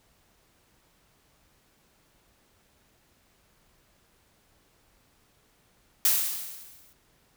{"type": "noise with exponential decay", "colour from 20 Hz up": "blue", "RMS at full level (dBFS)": -20, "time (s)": [6.05, 6.93], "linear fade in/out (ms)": 1, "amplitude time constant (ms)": 190, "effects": ["pink hiss -65 dBFS RMS until 7.36 s"]}